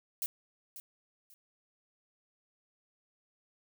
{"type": "noise with echo", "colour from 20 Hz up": "violet", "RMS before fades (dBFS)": -34, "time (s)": [0.22, 0.26], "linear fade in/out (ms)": 0, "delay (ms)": 540, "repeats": 2, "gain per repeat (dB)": -12, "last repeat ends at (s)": 1.34, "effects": []}